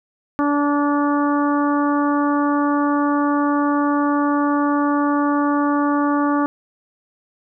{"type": "harmonic tone", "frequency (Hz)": 289.4, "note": "D4", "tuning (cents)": -25, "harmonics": [1, 2, 3, 4, 5, 6], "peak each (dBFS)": [-17, -26, -25, -23, -30, -37], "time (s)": [0.39, 6.46], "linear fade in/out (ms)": 0, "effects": []}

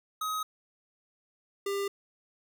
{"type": "tone pair in turn", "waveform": "square", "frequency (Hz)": [1265, 398.5], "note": ["D#6", "G4"], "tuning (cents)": [28, 28], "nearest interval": "octave + minor sixth", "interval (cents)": 2000, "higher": "first", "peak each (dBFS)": [-31, -30], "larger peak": "second", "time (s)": [[0.21, 0.43], [1.66, 1.88]], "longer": "neither", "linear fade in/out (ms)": 5, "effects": []}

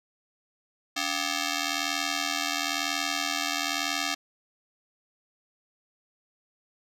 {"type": "ring-modulated tone", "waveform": "5% pulse", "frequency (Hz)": 491, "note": "B4", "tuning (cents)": -10, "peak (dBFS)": -12, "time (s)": [0.96, 4.15], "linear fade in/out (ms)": 10, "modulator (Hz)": 205, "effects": ["low-pass 11000 Hz 12 dB/octave"]}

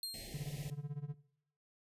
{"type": "tone with exponential decay", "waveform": "sawtooth", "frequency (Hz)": 4199, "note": "C8", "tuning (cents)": 5, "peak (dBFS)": -35, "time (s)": [0.03, 0.63], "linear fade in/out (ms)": 1, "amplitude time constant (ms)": 130}
{"type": "band-stop noise", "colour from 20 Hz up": "pink", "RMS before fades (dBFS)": -50, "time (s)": [0.14, 0.7], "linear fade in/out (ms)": 0, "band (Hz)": [800, 1800], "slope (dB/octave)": 96}
{"type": "tone with tremolo", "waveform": "triangle", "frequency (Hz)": 145.2, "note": "D3", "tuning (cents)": -19, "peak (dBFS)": -34, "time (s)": [0.34, 1.14], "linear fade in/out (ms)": 2, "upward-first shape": "sine", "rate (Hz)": 16, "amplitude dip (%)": 85}
{"effects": ["noise-tail reverb RT60 0.7 s tail -18 dB re dry", "resampled to 32000 Hz"]}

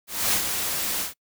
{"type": "noise with ADSR envelope", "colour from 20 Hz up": "white", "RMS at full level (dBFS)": -21, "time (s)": [0.07, 1.14], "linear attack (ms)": 260, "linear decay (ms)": 83, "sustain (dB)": -6, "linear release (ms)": 130, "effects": ["noise-tail reverb RT60 0.1 s tail -24 dB re dry"]}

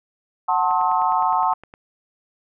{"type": "chord", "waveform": "sine", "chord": "F# diminished seventh", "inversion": "none", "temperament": "just", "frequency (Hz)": [740, 888, 1065.6, 1278.7], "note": ["F#5", "A5", "C6", "Eb6"], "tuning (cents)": [0, 16, 31, 47], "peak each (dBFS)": [-22, -20, -22, -26], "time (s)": [0.48, 1.54], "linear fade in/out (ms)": 10}
{"type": "click train", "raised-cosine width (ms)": 0.5, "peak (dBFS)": -26, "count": 11, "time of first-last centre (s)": [0.71, 1.739], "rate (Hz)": 9.72}
{"effects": []}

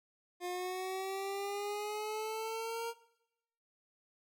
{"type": "linear sweep", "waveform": "25% pulse", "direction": "up", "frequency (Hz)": [354.3, 466.2], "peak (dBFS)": -33, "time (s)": [0.4, 2.94], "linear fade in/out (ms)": 50, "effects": ["noise-tail reverb RT60 0.9 s tail -20 dB re dry"]}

